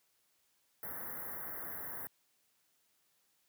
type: band-stop noise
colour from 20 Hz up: white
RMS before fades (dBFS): -43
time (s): 0.83-2.07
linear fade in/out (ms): 0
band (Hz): 2000 to 11000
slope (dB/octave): 96
effects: white hiss -75 dBFS RMS until 3.48 s + high-pass 80 Hz 12 dB/octave